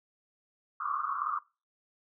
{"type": "band-pass noise", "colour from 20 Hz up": "pink", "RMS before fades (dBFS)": -33, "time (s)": [0.8, 1.39], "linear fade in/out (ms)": 5, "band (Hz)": [1100, 1300], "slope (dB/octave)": 96, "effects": ["noise-tail reverb RT60 0.3 s tail -22 dB re dry"]}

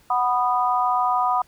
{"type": "chord", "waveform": "sine", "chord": "B major", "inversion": "second", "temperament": "just", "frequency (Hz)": [740.8, 987.8, 1234.7], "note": ["F#5", "B5", "D#6"], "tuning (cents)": [2, 0, -14], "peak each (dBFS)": [-22, -22, -23], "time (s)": [0.1, 1.42], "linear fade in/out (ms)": 5, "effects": ["pink hiss -57 dBFS RMS until 1.47 s"]}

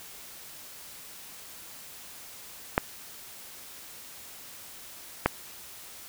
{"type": "clicks", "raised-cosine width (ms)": 0.5, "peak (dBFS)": -5, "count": 2, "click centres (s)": [2.779, 5.26], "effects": ["white hiss -46 dBFS RMS until 6.08 s"]}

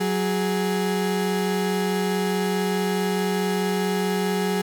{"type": "tone pair together", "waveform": "35% pulse", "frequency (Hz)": [185.3, 415.3], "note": ["F#3", "G#4"], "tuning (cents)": [3, 0], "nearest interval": "octave + major second", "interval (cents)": 1397, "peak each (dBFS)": [-22, -23], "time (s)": [0, 4.62], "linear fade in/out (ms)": 10, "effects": []}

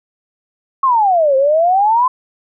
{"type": "exponential two-way sweep", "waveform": "sine", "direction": "down then up", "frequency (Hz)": [1108.7, 523.3, 1040], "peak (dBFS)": -9, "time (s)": [0.83, 2.08], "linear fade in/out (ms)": 5, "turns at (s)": 1.36, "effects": []}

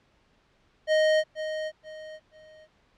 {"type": "tone with echo", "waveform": "square", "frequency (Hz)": 622.3, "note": "D#5", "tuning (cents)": 0, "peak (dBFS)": -20, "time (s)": [0.87, 1.24], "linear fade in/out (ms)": 50, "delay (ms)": 480, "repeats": 3, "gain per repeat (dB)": -10, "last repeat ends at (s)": 2.68, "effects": ["pink hiss -65 dBFS RMS until 2.97 s", "low-pass 4000 Hz 12 dB/octave"]}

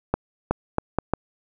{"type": "accelerating click train", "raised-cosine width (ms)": 1, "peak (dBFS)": -6, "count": 5, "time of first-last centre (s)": [0.14, 1.136], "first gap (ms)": 370, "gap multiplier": 0.74, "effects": []}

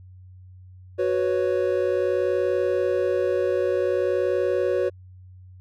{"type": "chord", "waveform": "triangle", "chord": "F# suspended fourth", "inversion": "none", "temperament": "equal", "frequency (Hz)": [370, 493.9, 554.4], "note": ["F#4", "B4", "C#5"], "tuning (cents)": [0, 0, 0], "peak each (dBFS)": [-22, -23, -23], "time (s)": [0.98, 4.9], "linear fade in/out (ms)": 20, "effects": ["added 92 Hz sine -43 dBFS peak until 5.6 s"]}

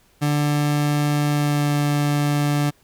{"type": "tone with pitch glide", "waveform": "30% pulse", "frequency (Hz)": [147, 145.9], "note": ["D3", "D3"], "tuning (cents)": [2, -11], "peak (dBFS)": -15, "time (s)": [0.21, 2.71], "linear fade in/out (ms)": 20, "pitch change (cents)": -13, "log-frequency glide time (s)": [1.3, 1.71], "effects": ["pink hiss -58 dBFS RMS until 2.83 s"]}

